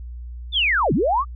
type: linear two-way sweep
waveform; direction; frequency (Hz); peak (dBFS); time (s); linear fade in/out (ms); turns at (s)
sine; down then up; 3618 to 119 to 1224; -16; 0.52-1.25; 50; 0.93
effects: added 60 Hz sine -31 dBFS peak until 1.35 s